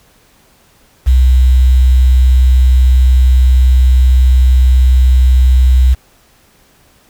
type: tone with quantisation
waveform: sine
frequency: 63.6 Hz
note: C2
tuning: 48 cents flat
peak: -4 dBFS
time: 1.06-5.95 s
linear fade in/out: 20 ms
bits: 5
effects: pink hiss -49 dBFS RMS until 7.09 s